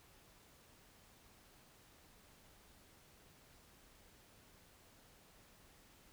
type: silence
effects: pink hiss -65 dBFS RMS until 6.12 s